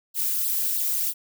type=noise with flanger; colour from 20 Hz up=violet; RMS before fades=-25 dBFS; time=0.14-1.14 s; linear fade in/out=50 ms; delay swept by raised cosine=0.22 to 2.52 ms; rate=3.1 Hz; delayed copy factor=+0.85; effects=none